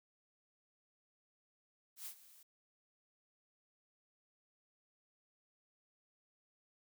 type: noise with ADSR envelope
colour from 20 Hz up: blue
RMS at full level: -45 dBFS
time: 1.96-2.43 s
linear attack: 100 ms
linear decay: 84 ms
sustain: -17 dB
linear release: 6 ms
effects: none